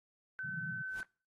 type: tone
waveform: sine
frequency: 1525 Hz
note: G6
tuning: 48 cents flat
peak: -38 dBFS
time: 0.39-1.03 s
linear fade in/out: 0 ms
type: band-pass noise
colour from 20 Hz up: pink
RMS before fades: -46 dBFS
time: 0.43-0.83 s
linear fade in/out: 20 ms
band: 130 to 180 Hz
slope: 48 dB/octave
type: noise with exponential growth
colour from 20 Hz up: pink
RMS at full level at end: -46 dBFS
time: 0.85-1.01 s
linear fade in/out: 5 ms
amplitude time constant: 34 ms
effects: noise-tail reverb RT60 0.4 s tail -24 dB re dry + AAC 32 kbps